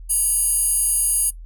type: tone with high-pass filter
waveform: square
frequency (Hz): 959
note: A#5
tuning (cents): +49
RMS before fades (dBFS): -19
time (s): 0.09-1.31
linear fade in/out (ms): 20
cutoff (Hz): 10000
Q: 10
effects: noise-tail reverb RT60 0.1 s tail -22 dB re dry + added 41 Hz sine -34 dBFS peak until 1.45 s